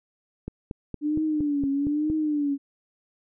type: click train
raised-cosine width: 3 ms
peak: -19 dBFS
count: 8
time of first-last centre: 0.48-2.1 s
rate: 4.32 Hz
type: tone with vibrato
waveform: sine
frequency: 293.7 Hz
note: D4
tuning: in tune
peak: -22 dBFS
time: 1.01-2.58 s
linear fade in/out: 50 ms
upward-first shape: triangle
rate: 1.1 Hz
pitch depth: 120 cents each way
effects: none